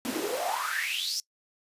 pink noise with high-pass filter sweep, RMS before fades -31 dBFS, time 0.05-1.2 s, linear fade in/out 0 ms, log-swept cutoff 220 to 5800 Hz, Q 8.6, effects noise-tail reverb RT60 0.1 s tail -23 dB re dry + resampled to 32000 Hz

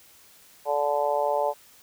harmonic tone, 145.4 Hz, D3, 17 cents flat, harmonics 3 / 4 / 5 / 6 / 7, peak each -31 / -25 / -30 / -27 / -36 dBFS, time 0.65-1.54 s, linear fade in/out 50 ms, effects white hiss -54 dBFS RMS until 1.82 s

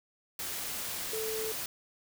sine tone in noise, 440 Hz, A4, in tune, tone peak -34 dBFS, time 1.13-1.52 s, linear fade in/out 2 ms, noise white, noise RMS -37 dBFS, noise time 0.39-1.66 s, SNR 0 dB, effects none

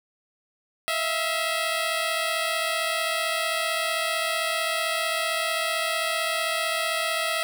10% pulse tone pair together, 646.4 / 682 Hz, E5 / F5, -34 / -41 cents, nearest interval minor second, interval 93 cents, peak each -17 / -21 dBFS, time 0.88-7.43 s, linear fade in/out 0 ms, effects none

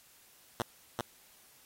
5% pulse tone with echo, 118 Hz, A#2, 22 cents sharp, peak -19 dBFS, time 0.6-0.62 s, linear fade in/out 0 ms, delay 390 ms, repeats 1, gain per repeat -2 dB, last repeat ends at 1.01 s, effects white hiss -61 dBFS RMS until 1.65 s + AAC 48 kbps

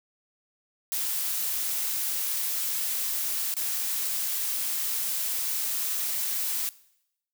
blue noise with dropouts, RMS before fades -29 dBFS, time 0.92-6.69 s, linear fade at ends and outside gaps 0 ms, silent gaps 3.54-3.567 s, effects noise-tail reverb RT60 0.8 s tail -20 dB re dry

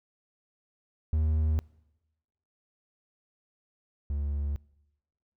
triangle tone pair in turn, 77.78 / 71.91 Hz, D#2 / D2, 0 / -36 cents, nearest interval minor second, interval 136 cents, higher first, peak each -21 / -26 dBFS, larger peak first, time 1.13-1.59 / 4.1-4.56 s, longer neither, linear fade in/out 0 ms, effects noise-tail reverb RT60 1.0 s tail -24 dB re dry

